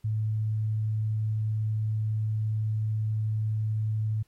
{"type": "tone", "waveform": "sine", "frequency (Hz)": 108.5, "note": "A2", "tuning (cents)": -24, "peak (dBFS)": -25, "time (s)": [0.04, 4.23], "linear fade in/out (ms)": 10, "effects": ["pink hiss -69 dBFS RMS until 4.27 s", "AAC 48 kbps"]}